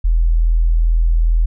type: tone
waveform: sine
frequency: 41.2 Hz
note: E1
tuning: in tune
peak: -10 dBFS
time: 0.04-1.46 s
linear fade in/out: 10 ms
effects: none